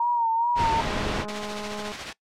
sine tone with vibrato, 932.3 Hz, A#5, in tune, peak -20 dBFS, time 0-0.81 s, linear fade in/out 5 ms, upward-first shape sine, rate 2.4 Hz, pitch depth 58 cents each way
pink noise, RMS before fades -27 dBFS, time 0.55-1.26 s, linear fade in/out 50 ms
click train, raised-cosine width 1 ms, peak -23 dBFS, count 241, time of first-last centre 0.77-1.918 s, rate 209 Hz
white noise with tremolo, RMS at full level -29 dBFS, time 1.28-2.13 s, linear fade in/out 5 ms, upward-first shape sine, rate 14 Hz, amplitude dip 45%
effects noise-tail reverb RT60 0.1 s tail -20 dB re dry + low-pass 4000 Hz 12 dB/octave

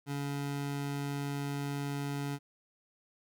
25% pulse tone, 141.7 Hz, C#3, 38 cents sharp, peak -30 dBFS, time 0.06-2.39 s, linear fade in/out 50 ms, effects none

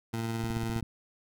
20% pulse tone with tremolo, 113.9 Hz, A#2, 40 cents flat, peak -25 dBFS, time 0.13-0.81 s, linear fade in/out 10 ms, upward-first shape sine, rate 19 Hz, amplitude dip 25%
click train, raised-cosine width 5 ms, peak -24 dBFS, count 7, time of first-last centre 0.44-0.827 s, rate 15.5 Hz
effects none

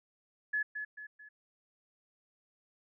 sine tone with echo, 1706 Hz, G#6, 46 cents sharp, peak -29 dBFS, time 0.53-0.63 s, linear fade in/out 10 ms, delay 220 ms, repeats 3, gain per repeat -7 dB, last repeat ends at 1.29 s, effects none

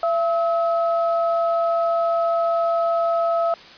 sine tone pair together, 673.7 / 1288 Hz, E5 / E6, +38 / -41 cents, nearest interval major seventh, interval 1121 cents, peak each -18 / -25 dBFS, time 0.03-3.54 s, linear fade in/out 2 ms, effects white hiss -43 dBFS RMS until 3.77 s + resampled to 11025 Hz

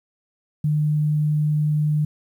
sine tone, 150.9 Hz, D3, 47 cents sharp, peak -17 dBFS, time 0.64-2.05 s, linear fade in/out 5 ms, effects 9-bit

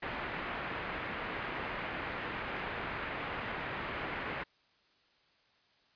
white low-pass noise, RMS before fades -39 dBFS, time 0.02-4.44 s, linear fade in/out 10 ms, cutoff 2300 Hz, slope 24 dB/octave, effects white hiss -69 dBFS RMS until 5.95 s + resampled to 11025 Hz

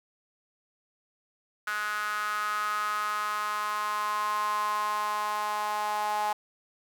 sawtooth tone with high-pass filter sweep, 210.1 Hz, G#3, 20 cents sharp, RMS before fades -30 dBFS, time 1.67-6.33 s, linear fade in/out 5 ms, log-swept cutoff 1400 to 870 Hz, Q 7.4, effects none

